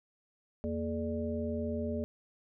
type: harmonic tone with a mistuned harmonic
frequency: 84.5 Hz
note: E2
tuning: 43 cents sharp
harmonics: 1 / 3 / 5 / 7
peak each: -38 / -35 / -39 / -39 dBFS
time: 0.64-2.04 s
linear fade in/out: 0 ms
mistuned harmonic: 3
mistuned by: -150 cents
effects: none